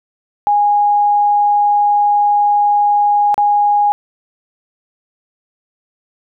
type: tone with dropouts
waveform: sine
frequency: 824 Hz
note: G#5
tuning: 14 cents flat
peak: -9 dBFS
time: 0.47-3.92 s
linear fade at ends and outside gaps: 0 ms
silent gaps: 3.343-3.379 s
effects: none